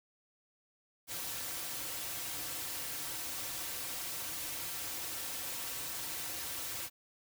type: noise with comb filter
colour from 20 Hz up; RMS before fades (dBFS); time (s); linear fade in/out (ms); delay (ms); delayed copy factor
white; -40; 1.07-6.9; 50; 4.8; -0.6
effects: none